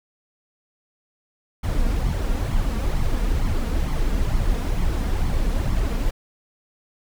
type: noise with flanger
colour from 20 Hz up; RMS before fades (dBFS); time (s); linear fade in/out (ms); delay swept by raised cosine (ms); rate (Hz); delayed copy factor
brown; -21; 1.63-6.11; 10; 0.91 to 4.31; 2.2; +0.55
effects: none